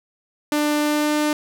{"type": "tone with pitch glide", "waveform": "sawtooth", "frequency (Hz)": [297.5, 300.1], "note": ["D4", "D4"], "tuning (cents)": [22, 38], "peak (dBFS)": -14, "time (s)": [0.52, 1.33], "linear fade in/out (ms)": 2, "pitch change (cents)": 16, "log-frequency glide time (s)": [0.79, 1.15], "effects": []}